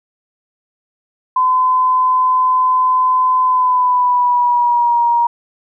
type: tone with pitch glide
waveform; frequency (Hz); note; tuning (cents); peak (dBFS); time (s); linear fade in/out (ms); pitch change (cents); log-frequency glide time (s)
sine; 1019 to 945.3; C6 to A#5; -46 to +24; -10; 1.36-5.27; 5; -130; 3.44-5.03
effects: none